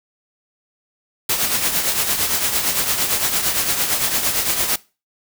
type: noise with tremolo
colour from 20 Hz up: white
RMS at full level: -17 dBFS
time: 1.29-4.76 s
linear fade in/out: 5 ms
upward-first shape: triangle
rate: 8.8 Hz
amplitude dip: 60%
effects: noise-tail reverb RT60 0.3 s tail -21 dB re dry